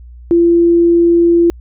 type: tone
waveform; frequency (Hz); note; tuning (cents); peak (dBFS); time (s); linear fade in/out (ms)
sine; 340.9; F4; -42; -6; 0.31-1.5; 0
effects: added 60 Hz sine -32 dBFS peak until 1.6 s